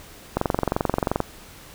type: click train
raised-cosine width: 1 ms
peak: -6 dBFS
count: 20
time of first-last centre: 0.37-1.203 s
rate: 22.8 Hz
effects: pink hiss -45 dBFS RMS until 1.74 s